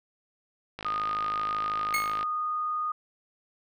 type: click train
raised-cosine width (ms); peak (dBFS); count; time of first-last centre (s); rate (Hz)
0.3; -20; 77; 0.79-2.229; 52.8
type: tone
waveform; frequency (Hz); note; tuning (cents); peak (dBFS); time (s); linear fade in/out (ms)
sine; 1233; D#6; -16; -27; 0.85-2.92; 5
type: tone with exponential decay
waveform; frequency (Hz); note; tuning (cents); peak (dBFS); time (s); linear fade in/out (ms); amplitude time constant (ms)
40% pulse; 2176; C#7; -33; -22; 1.94-2.22; 1; 59
effects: none